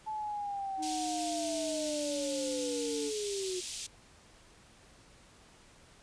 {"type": "linear sweep", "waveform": "sine", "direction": "down", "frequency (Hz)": [872, 359], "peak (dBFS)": -34, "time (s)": [0.06, 3.61], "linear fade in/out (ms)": 20}
{"type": "tone with pitch glide", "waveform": "triangle", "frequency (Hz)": [311.1, 288.6], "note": ["D#4", "D4"], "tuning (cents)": [0, -30], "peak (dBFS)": -35, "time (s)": [0.77, 3.12], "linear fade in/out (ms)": 50, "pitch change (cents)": -130, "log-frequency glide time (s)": [1.25, 2.4]}
{"type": "band-pass noise", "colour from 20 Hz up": "white", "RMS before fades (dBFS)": -41, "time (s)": [0.82, 3.87], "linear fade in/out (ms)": 10, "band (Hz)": [2800, 9100], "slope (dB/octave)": 24}
{"effects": ["pink hiss -59 dBFS RMS until 6.02 s", "resampled to 22050 Hz"]}